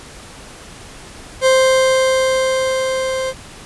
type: tone with level ramp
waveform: 40% pulse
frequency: 523.3 Hz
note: C5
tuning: in tune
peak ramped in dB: -8 to -18 dBFS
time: 1.41-3.34 s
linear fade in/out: 50 ms
effects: pink hiss -37 dBFS RMS until 3.65 s + resampled to 24000 Hz